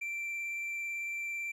triangle tone with vibrato, 2349 Hz, D7, in tune, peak -33 dBFS, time 0.01-1.52 s, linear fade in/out 10 ms, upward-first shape triangle, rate 18 Hz, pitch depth 10 cents each way, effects none

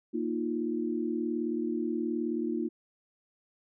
sine chord, Bb suspended fourth, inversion none, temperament just, 233.1 / 310.8 / 349.6 Hz, Bb3 / Eb4 / F4, 0 / -2 / +2 cents, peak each -33 dBFS, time 0.13-2.69 s, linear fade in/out 20 ms, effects none

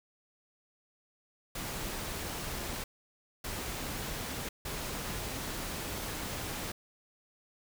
pink noise bursts at uneven times, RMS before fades -38 dBFS, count 3, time 1.55-2.84 / 3.44-4.49 / 4.65-6.72 s, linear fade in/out 5 ms, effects none

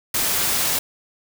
white noise, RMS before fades -21 dBFS, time 0.14-0.79 s, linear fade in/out 5 ms, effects none

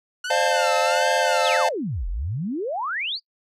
sawtooth tone with vibrato, 1443 Hz, F#6, 44 cents flat, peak -23 dBFS, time 0.24-1.57 s, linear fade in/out 5 ms, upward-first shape sine, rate 1.4 Hz, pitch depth 190 cents each way
square chord, D minor seventh, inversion third, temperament equal with one note detuned, 523.3 / 601.8 / 698.5 / 880 Hz, C5 / D5 / F5 / A5, 0 / +42 / 0 / 0 cents, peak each -25 dBFS, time 0.3-1.69 s, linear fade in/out 5 ms
sine exponential two-way sweep, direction down then up, 4978 to 38.73 to 4978 Hz, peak -24 dBFS, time 1.42-3.2 s, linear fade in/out 50 ms, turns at 2.08 s
effects noise-tail reverb RT60 0.1 s tail -26 dB re dry + low-pass 8000 Hz 12 dB/octave

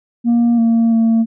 sine tone with pitch steps, 235.9 / 229.4 / 226.7 Hz, A#3 / A#3 / A#3, +21 / -28 / -48 cents, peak -7 dBFS, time 0.24-1.26 s, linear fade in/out 50 ms, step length 340 ms, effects tanh soft clip ceiling -9 dBFS

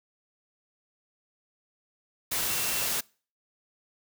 sine tone in noise, 2708 Hz, E7, 46 cents sharp, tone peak -39 dBFS, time 2.49-2.87 s, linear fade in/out 10 ms, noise white, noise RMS -29 dBFS, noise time 2.31-3.01 s, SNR -13 dB, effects noise-tail reverb RT60 0.4 s tail -25 dB re dry

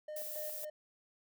triangle tone with tremolo, 609 Hz, D#5, 37 cents flat, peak -39 dBFS, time 0.08-0.7 s, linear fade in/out 5 ms, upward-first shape square, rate 3.6 Hz, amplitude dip 65%
violet noise, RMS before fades -43 dBFS, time 0.16-0.65 s, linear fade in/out 5 ms
effects none

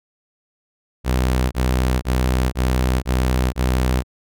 sawtooth tone bursts, 63.3 Hz, B1, 43 cents sharp, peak -12 dBFS, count 6, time 1.04-4.035 s, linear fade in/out 50 ms, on 480 ms, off 23 ms, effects none

